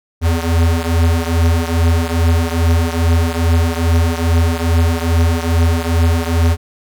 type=beating tone pair; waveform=square; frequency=82.41 / 84.81 Hz; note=E2 / E2; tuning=0 / +50 cents; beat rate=2.4 Hz; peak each=-14 / -17 dBFS; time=0.21-6.57 s; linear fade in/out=50 ms; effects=none